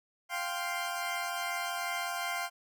20% pulse chord, F suspended second, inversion none, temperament equal, 698.5 / 784 / 1046.5 Hz, F5 / G5 / C6, 0 / 0 / 0 cents, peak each -31 / -34 / -33 dBFS, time 0.29-2.5 s, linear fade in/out 50 ms, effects none

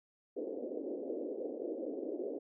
pink band-pass noise, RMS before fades -40 dBFS, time 0.36-2.39 s, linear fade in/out 10 ms, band 280 to 560 Hz, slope 48 dB/octave, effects none

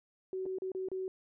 sine tone with dropouts, 376.1 Hz, F#4, 28 cents sharp, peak -34 dBFS, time 0.33-1.08 s, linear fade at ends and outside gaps 1 ms, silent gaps 0.456-0.462 / 0.585-0.62 / 0.718-0.749 / 0.886-0.916 s, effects none

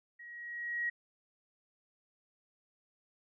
sine tone with level ramp, 1900 Hz, A#6, 33 cents sharp, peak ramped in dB -48 to -30 dBFS, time 0.19-0.9 s, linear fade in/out 10 ms, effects none

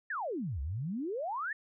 sine exponential two-way sweep, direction down then up, 1864.7 to 64 to 1864.7 Hz, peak -33 dBFS, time 0.1-1.53 s, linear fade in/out 5 ms, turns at 0.61 s, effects none

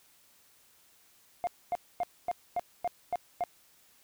sine tone bursts, 706 Hz, F5, 19 cents sharp, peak -25 dBFS, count 8, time 1.44-3.438 s, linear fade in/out 0 ms, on 31 ms, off 250 ms, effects tanh soft clip ceiling -26 dBFS + white hiss -63 dBFS RMS until 4.03 s

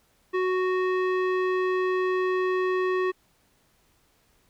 square tone with low-pass filter, 370 Hz, F#4, in tune, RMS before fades -25 dBFS, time 0.33-3.12 s, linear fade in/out 20 ms, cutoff 2000 Hz, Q 1.4, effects pink hiss -65 dBFS RMS until 4.49 s

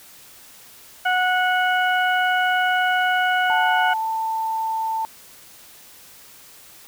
harmonic tone, 734 Hz, F#5, 14 cents flat, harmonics 1 / 2 / 3 / 4, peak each -20 / -20 / -30 / -29 dBFS, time 1.05-3.94 s, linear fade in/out 10 ms
sine tone with pitch glide, 882 to 890.2 Hz, A5 to A5, +4 to +20 cents, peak -21 dBFS, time 3.5-5.05 s, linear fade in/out 0 ms, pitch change +16 cents, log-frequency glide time 3.98-4.04 s
effects white hiss -46 dBFS RMS until 6.87 s

